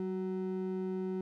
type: ring-modulated tone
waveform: triangle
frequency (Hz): 280.7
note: C#4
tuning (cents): +22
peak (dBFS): -28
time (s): 0-1.21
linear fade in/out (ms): 2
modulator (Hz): 91
effects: none